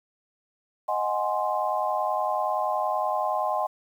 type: chord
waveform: sine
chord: Ab dominant seventh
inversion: second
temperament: equal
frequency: 622.3 / 740 / 830.6 / 1046.5 Hz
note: Eb5 / Gb5 / Ab5 / C6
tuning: 0 / 0 / 0 / 0 cents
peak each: -29 dBFS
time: 0.88-3.67 s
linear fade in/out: 10 ms
effects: 9-bit